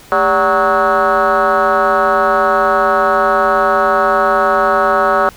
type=tone with frequency modulation; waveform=sine; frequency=932.3 Hz; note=A#5; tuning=in tune; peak=-8 dBFS; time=0.12-5.29 s; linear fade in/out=0 ms; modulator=178 Hz; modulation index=2.9; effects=tanh soft clip ceiling -5 dBFS + pink hiss -40 dBFS RMS until 5.36 s